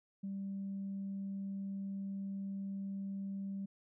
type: tone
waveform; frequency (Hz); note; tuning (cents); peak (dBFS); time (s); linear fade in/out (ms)
sine; 196; G3; 0; -37; 0.23-3.66; 10
effects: tanh soft clip ceiling -34 dBFS